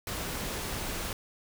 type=noise; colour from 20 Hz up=pink; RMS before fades=-35 dBFS; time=0.07-1.13 s; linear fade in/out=2 ms; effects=none